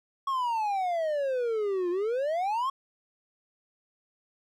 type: exponential two-way sweep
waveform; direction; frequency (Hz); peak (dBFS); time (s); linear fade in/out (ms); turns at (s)
triangle; down then up; 1108.7 to 344.7 to 1108.7; -24; 0.27-2.7; 5; 1.9
effects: none